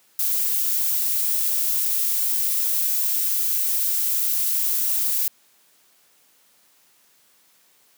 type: noise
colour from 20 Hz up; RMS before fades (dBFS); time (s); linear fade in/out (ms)
violet; -22; 0.19-5.28; 2
effects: white hiss -59 dBFS RMS until 7.97 s + high-pass 150 Hz 12 dB/octave